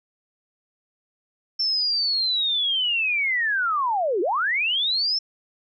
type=linear two-way sweep; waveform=sine; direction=down then up; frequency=5390 to 329.6 to 5390 Hz; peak=-20 dBFS; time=1.59-5.19 s; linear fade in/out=10 ms; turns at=4.21 s; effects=none